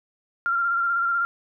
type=tone with vibrato; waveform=sine; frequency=1381 Hz; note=F6; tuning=20 cents flat; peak=-20 dBFS; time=0.46-1.25 s; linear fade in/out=0 ms; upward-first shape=square; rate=16 Hz; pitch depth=22 cents each way; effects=none